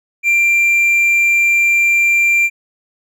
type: tone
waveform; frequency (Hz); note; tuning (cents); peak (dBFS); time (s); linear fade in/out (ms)
triangle; 2370; D7; +15; -8; 0.23-2.5; 50
effects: none